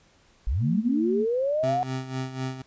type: linear sweep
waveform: sine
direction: up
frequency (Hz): 43.65 to 740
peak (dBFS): -22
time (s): 0.47-1.83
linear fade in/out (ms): 0
type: tone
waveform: sine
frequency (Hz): 227.7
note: A#3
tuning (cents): -40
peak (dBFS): -25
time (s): 0.6-1.26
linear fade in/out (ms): 50
type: tone with tremolo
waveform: 25% pulse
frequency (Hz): 130.81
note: C3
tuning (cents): 0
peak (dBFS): -23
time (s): 1.63-2.62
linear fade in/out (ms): 5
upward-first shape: sine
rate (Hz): 4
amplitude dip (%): 70
effects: pink hiss -60 dBFS RMS until 2.66 s + resampled to 16000 Hz